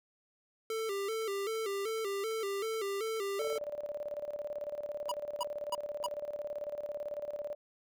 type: tone with vibrato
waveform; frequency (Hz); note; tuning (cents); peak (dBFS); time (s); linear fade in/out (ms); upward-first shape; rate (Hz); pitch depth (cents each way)
square; 420; G#4; +19; -34; 0.7-3.58; 2; square; 2.6; 99
type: tone with tremolo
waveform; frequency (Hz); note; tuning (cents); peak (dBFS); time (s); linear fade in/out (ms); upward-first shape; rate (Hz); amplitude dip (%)
sine; 587.3; D5; 0; -34; 3.39-7.55; 5; square; 18; 70
type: tone bursts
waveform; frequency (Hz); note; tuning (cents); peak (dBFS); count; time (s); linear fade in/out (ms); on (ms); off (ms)
square; 971; B5; -30; -32; 4; 5.09-6.064; 2; 26; 290
effects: none